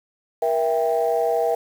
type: chord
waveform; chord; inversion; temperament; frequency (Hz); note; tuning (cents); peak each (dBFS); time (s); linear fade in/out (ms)
sine; E diminished; second; just; 474.7 / 659.3 / 791.1; Bb4 / E5 / G5; +31 / 0 / +16; -21 / -21 / -24; 0.42-1.55; 5
effects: tanh soft clip ceiling -10 dBFS + 7-bit

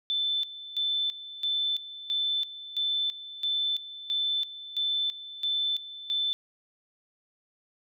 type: tone with tremolo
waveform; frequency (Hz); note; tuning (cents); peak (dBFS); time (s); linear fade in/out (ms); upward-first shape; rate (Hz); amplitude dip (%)
sine; 3527; A7; +3; -25; 0.1-6.33; 0; square; 1.5; 80
effects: none

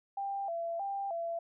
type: tone with vibrato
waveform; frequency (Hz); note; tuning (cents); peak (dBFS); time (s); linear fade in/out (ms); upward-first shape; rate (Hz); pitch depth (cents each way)
sine; 731; F#5; -21; -33; 0.17-1.39; 5; square; 1.6; 140
effects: none

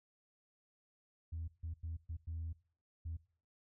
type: tone bursts at uneven times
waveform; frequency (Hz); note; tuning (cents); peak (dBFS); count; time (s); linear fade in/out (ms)
sine; 81.9; E2; -11; -38; 6; 1.32-1.48 / 1.63-1.74 / 1.83-1.97 / 2.09-2.17 / 2.27-2.53 / 3.05-3.17; 10
effects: noise-tail reverb RT60 0.5 s tail -21 dB re dry + tanh soft clip ceiling -36 dBFS

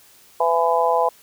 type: harmonic tone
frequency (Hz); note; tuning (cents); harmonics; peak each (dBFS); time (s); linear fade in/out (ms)
167.3; E3; +26; 3 / 4 / 5 / 6; -21 / -21 / -21 / -21; 0.4-1.09; 5
effects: white hiss -51 dBFS RMS until 1.22 s

